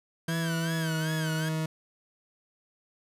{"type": "tone with pitch glide", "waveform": "40% pulse", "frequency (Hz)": [164.81, 158.37], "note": ["E3", "D#3"], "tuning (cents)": [0, 31], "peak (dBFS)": -27, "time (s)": [0.28, 1.66], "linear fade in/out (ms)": 5, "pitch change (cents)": -69, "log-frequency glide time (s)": [0.66, 1.01]}
{"type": "tone with vibrato", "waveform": "sawtooth", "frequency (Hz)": 1568, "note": "G6", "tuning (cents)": 0, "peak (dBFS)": -32, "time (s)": [0.28, 1.49], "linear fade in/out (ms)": 5, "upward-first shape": "sine", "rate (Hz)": 2.6, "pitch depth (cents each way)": 130}
{"effects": ["resampled to 32000 Hz"]}